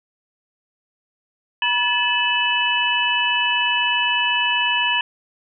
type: tone cluster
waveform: sine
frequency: 964 / 1723 / 2604 / 2976 Hz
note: B5 / A6 / E7 / F#7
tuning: -42 / -37 / -22 / +9 cents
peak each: -23 / -24 / -22 / -21 dBFS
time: 1.62-5.01 s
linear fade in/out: 2 ms
effects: none